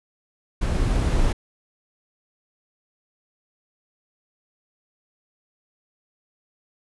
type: noise with level ramp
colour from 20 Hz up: brown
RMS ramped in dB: -22 to -19 dBFS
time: 0.61-1.33 s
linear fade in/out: 10 ms
effects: resampled to 24000 Hz